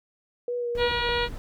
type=tone with vibrato; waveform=sine; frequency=481.6 Hz; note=B4; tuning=44 cents flat; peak=-26 dBFS; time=0.48-1.09 s; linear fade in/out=2 ms; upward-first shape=sine; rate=3.3 Hz; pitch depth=21 cents each way
type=noise; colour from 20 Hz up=brown; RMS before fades=-36 dBFS; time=0.75-1.38 s; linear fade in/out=0 ms
type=harmonic tone; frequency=479.4 Hz; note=A#4; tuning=48 cents sharp; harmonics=1 / 2 / 3 / 4 / 5 / 6 / 7 / 8 / 9; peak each=-27 / -30 / -32 / -33 / -34 / -35 / -35 / -36 / -37 dBFS; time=0.77-1.29 s; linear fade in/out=50 ms
effects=none